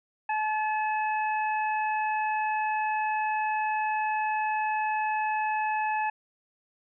harmonic tone, 860 Hz, A5, 40 cents flat, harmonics 1 / 2 / 3, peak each -26 / -34 / -36 dBFS, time 0.29-6.1 s, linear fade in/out 5 ms, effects none

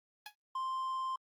10% pulse tone with exponential decay, 837 Hz, G#5, 13 cents sharp, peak -32 dBFS, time 0.26-0.35 s, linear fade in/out 2 ms, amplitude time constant 19 ms
triangle tone, 1047 Hz, C6, 1 cent sharp, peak -32 dBFS, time 0.55-1.16 s, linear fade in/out 5 ms
effects Opus 24 kbps

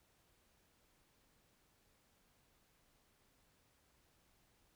silence, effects pink hiss -74 dBFS RMS until 4.75 s

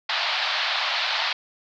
white band-pass noise, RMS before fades -25 dBFS, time 0.09-1.33 s, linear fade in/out 5 ms, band 640 to 4500 Hz, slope 48 dB/octave, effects none

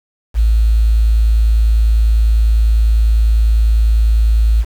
sine tone with quantisation, 55 Hz, A1, in tune, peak -8 dBFS, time 0.34-4.65 s, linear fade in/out 50 ms, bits 6, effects none

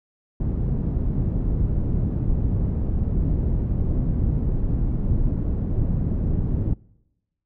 pink low-pass noise, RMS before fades -22 dBFS, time 0.4-6.74 s, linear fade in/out 5 ms, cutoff 200 Hz, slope 12 dB/octave, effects noise-tail reverb RT60 1.0 s tail -25 dB re dry

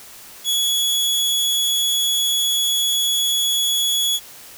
sawtooth tone, 3373 Hz, G#7, 26 cents sharp, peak -14 dBFS, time 0.44-4.2 s, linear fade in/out 50 ms, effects white hiss -41 dBFS RMS until 4.57 s

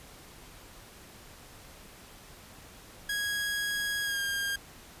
sawtooth tone with pitch glide, 1653 to 1611.5 Hz, G#6 to G6, -9 to +47 cents, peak -26 dBFS, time 3.09-4.56 s, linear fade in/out 5 ms, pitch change -44 cents, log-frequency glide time 4.02-4.2 s, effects pink hiss -51 dBFS RMS until 5 s + resampled to 32000 Hz

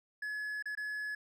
triangle tone with dropouts, 1700 Hz, G#6, 40 cents sharp, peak -34 dBFS, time 0.22-1.15 s, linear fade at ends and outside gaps 5 ms, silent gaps 0.625-0.656 / 0.752-0.773 s, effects none

